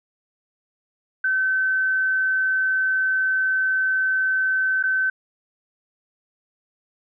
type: tone with dropouts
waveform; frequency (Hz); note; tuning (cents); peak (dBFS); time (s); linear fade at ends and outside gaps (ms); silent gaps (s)
sine; 1532; G6; -40; -18; 1.24-5.1; 5; 4.828-4.836
effects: none